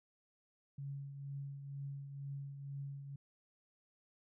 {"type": "tone with tremolo", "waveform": "sine", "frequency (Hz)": 139.6, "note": "C#3", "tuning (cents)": 13, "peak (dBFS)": -40, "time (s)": [0.78, 3.16], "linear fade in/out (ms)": 5, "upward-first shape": "triangle", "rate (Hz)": 2.1, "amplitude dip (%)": 55, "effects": []}